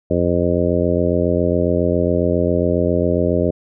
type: harmonic tone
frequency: 87.31 Hz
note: F2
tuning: in tune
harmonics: 1 / 2 / 3 / 4 / 5 / 6 / 7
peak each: -22 / -22 / -22 / -22 / -22 / -22 / -22 dBFS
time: 0.1-3.51 s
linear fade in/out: 10 ms
effects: none